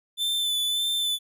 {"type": "tone with vibrato", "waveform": "45% pulse", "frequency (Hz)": 3520, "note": "A7", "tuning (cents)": 0, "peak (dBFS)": -23, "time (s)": [0.17, 1.19], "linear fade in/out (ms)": 50, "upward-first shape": "sine", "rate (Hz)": 1.7, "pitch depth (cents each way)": 22, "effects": []}